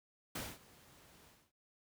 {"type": "noise with ADSR envelope", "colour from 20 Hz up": "pink", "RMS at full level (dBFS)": -40, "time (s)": [0.35, 1.52], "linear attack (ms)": 7, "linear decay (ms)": 220, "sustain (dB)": -22, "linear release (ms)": 250, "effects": ["high-pass 60 Hz 12 dB/octave"]}